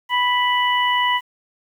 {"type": "harmonic tone", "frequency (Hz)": 987, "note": "B5", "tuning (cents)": -1, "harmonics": [1, 2, 3], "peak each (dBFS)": [-18, -21, -23], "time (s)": [0.09, 1.21], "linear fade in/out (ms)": 50, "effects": ["8-bit"]}